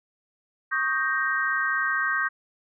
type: chord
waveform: sine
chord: Eb dominant seventh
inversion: third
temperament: equal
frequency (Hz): 1108.7 / 1244.5 / 1568 / 1864.7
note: Db6 / Eb6 / G6 / Bb6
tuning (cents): 0 / 0 / 0 / 0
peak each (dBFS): -31 / -31 / -25 / -28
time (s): 0.71-2.29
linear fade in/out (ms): 20
effects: none